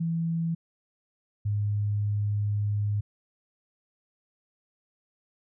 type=tone pair in turn; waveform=sine; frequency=165.7 / 103.45 Hz; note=E3 / G#2; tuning=+9 / -6 cents; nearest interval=minor sixth; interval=815 cents; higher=first; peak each=-25 / -24 dBFS; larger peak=second; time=0-0.55 / 1.45-3.01 s; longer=second; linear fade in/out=10 ms; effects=none